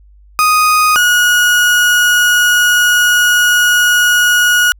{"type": "tone pair in turn", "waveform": "35% pulse", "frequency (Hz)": [1244.5, 1451.9], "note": ["D#6", "F#6"], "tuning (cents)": [0, -33], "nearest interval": "minor third", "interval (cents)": 267, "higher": "second", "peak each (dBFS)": -6, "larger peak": "neither", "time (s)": [[0.39, 0.96], [0.96, 4.72]], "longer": "second", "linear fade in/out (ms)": 0, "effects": ["added 50 Hz sine -40 dBFS peak until 4.79 s"]}